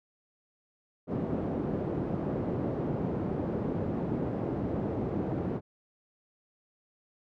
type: band-pass noise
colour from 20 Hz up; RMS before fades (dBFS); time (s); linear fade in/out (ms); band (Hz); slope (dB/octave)
pink; -32; 1.07-5.61; 50; 140 to 450; 12
effects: none